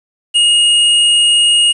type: tone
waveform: square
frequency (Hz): 2863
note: F7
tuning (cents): +42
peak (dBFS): -8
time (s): 0.34-1.73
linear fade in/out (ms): 20
effects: resampled to 24000 Hz + 7-bit